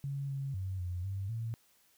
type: tone with pitch steps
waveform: sine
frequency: 139.2 / 137 / 94.6 / 89.1 / 97.3 / 113.7 Hz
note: C#3 / C#3 / F#2 / F2 / G2 / A#2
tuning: +8 / -20 / +39 / +35 / -12 / -43 cents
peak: -34 dBFS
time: 0.04-1.54 s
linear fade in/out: 0 ms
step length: 250 ms
effects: white hiss -68 dBFS RMS until 1.97 s